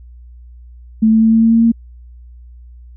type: tone with pitch steps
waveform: sine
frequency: 220 / 221.7 / 223.3 / 225 / 226.7 / 228.4 / 230.1 Hz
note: A3 / A3 / A3 / A3 / A#3 / A#3 / A#3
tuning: 0 / +13 / +26 / +39 / -48 / -35 / -22 cents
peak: -7 dBFS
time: 1.02-1.72 s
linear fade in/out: 10 ms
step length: 100 ms
effects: added 60 Hz sine -35 dBFS peak until 2.96 s